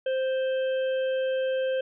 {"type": "harmonic tone", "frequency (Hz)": 523.3, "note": "C5", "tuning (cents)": 0, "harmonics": [1, 3, 5, 6], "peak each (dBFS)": [-24, -38, -45, -43], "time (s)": [0.06, 1.81], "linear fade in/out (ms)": 5, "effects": []}